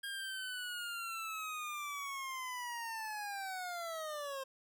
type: linear sweep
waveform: 25% pulse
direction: down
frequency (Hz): 1622 to 527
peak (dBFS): -36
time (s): 0.03-4.44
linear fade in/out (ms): 10
effects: none